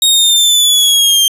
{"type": "linear sweep", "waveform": "sawtooth", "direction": "down", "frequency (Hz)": [3755, 3157], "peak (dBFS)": -4, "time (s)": [0.02, 1.28], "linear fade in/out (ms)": 2, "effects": ["resampled to 32000 Hz", "7-bit"]}